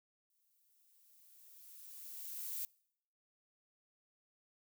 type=noise with exponential growth; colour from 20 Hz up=violet; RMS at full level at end=-40 dBFS; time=0.3-2.65 s; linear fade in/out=1 ms; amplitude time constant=510 ms; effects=noise-tail reverb RT60 0.7 s tail -25 dB re dry

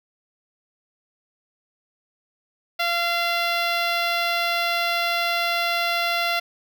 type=tone with notch filter; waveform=10% pulse; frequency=687 Hz; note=F5; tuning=29 cents flat; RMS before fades=-23 dBFS; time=2.79-6.4 s; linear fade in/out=10 ms; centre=9300 Hz; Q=0.94; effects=none

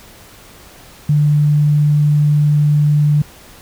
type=tone; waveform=sine; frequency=148.2 Hz; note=D3; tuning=16 cents sharp; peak=-9 dBFS; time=1.09-3.22 s; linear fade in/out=5 ms; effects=pink hiss -41 dBFS RMS until 3.61 s

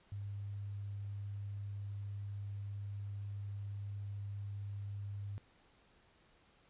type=tone; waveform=sine; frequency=100.9 Hz; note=G#2; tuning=49 cents flat; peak=-40 dBFS; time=0.12-5.38 s; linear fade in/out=0 ms; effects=pink hiss -68 dBFS RMS until 6.69 s + resampled to 8000 Hz

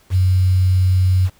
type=tone with quantisation; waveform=sine; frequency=92.6 Hz; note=F#2; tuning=2 cents sharp; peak=-11 dBFS; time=0.1-1.3 s; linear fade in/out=50 ms; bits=6; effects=pink hiss -54 dBFS RMS until 1.39 s

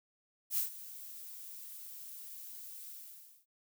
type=noise with ADSR envelope; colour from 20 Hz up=violet; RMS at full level=-31 dBFS; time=0.5-3.46 s; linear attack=72 ms; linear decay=120 ms; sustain=-17 dB; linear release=550 ms; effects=none

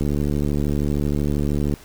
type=click train; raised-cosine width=3 ms; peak=-10 dBFS; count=127; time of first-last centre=0.01-1.738 s; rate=72.9 Hz; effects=pink hiss -46 dBFS RMS until 1.84 s

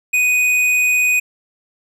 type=tone with tanh clipping; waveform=sine; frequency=2489 Hz; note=D#7; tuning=in tune; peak=-14 dBFS; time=0.13-1.2 s; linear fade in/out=10 ms; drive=12 dB; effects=none

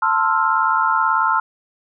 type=chord; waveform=sine; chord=F major seventh; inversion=first; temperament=equal with one note detuned; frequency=889.2 / 1046.5 / 1318.5 / 1396.9 Hz; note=A5 / C6 / E6 / F6; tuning=+18 / 0 / 0 / 0 cents; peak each=-20 dBFS; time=0.02-1.4 s; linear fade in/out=5 ms; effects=none

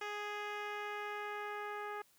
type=tone with low-pass filter sweep; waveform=10% pulse; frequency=415.3 Hz; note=G#4; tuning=in tune; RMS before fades=-42 dBFS; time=0.01-2.02 s; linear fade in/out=5 ms; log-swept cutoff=4000 to 1500 Hz; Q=0.89; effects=white hiss -69 dBFS RMS until 2.18 s

